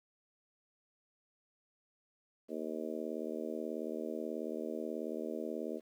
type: harmonic tone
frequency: 78.4 Hz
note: D#2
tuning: 14 cents sharp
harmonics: 3 / 4 / 5 / 6 / 7 / 8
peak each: -43 / -43 / -43 / -44 / -46 / -46 dBFS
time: 2.48-5.81 s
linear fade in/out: 50 ms
effects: 11-bit